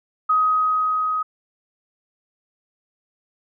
sine tone with level ramp, 1259 Hz, D#6, 20 cents sharp, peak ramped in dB -14 to -20 dBFS, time 0.29-1.23 s, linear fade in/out 10 ms, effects none

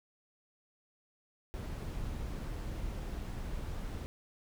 brown noise, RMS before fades -39 dBFS, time 1.54-4.06 s, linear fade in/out 0 ms, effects none

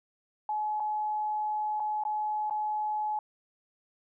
sine tone with dropouts, 850 Hz, G#5, 40 cents sharp, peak -28 dBFS, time 0.49-3.19 s, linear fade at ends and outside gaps 2 ms, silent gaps 0.799-0.803 / 1.798-1.802 / 2.037-2.051 / 2.498-2.508 s, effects none

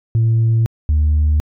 sine tone pair in turn, 113.5 / 75.75 Hz, A#2 / D#2, -46 / -46 cents, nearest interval perfect fifth, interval 700 cents, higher first, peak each -9 dBFS, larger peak neither, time 0.15-0.66 / 0.89-1.4 s, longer neither, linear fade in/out 0 ms, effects tanh soft clip ceiling -9 dBFS

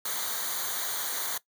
white noise with comb filter, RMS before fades -32 dBFS, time 0.05-1.38 s, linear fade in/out 5 ms, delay 0.38 ms, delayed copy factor -0.8, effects noise-tail reverb RT60 0.1 s tail -18 dB re dry

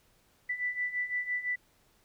sine beating tone pair, 1975.5 / 1981.4 Hz, B6 / B6, 0 / +5 cents, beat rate 5.9 Hz, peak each -36 / -32 dBFS, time 0.49-1.56 s, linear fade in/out 10 ms, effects pink hiss -67 dBFS RMS until 2.04 s

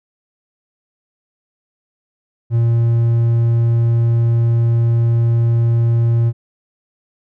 triangle tone, 116.54 Hz, A#2, in tune, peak -9 dBFS, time 2.5-6.33 s, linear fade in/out 50 ms, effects none

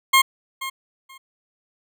20% pulse tone with echo, 1069 Hz, C6, 37 cents sharp, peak -7 dBFS, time 0.13-0.22 s, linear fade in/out 10 ms, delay 480 ms, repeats 2, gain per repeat -15 dB, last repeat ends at 1.18 s, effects none

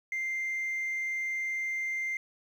sine tone, 2093 Hz, C7, in tune, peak -28 dBFS, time 0.12-2.17 s, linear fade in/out 2 ms, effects tanh soft clip ceiling -28 dBFS + 10-bit

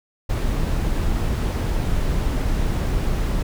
brown noise, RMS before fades -21 dBFS, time 0.29-3.43 s, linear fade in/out 10 ms, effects none

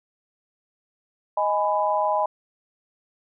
sine chord, G# minor, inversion second, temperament just, 623 / 830.6 / 996.7 Hz, D#5 / G#5 / B5, +2 / 0 / +16 cents, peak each -24 dBFS, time 1.37-2.26 s, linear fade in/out 5 ms, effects none

